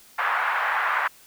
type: band-pass noise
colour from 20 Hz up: white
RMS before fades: -24 dBFS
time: 0.18-1.08 s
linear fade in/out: 10 ms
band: 840 to 1700 Hz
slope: 24 dB/octave
effects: white hiss -52 dBFS RMS until 1.26 s